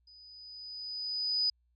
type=tone with level ramp; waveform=sine; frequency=4978 Hz; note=D#8; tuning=in tune; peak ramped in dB=-54 to -25 dBFS; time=0.07-1.5 s; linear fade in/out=5 ms; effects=added 60 Hz sine -69 dBFS peak until 1.75 s